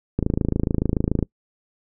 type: click train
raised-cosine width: 3 ms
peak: -7 dBFS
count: 29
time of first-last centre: 0.19-1.227 s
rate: 27 Hz
effects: noise-tail reverb RT60 0.1 s tail -25 dB re dry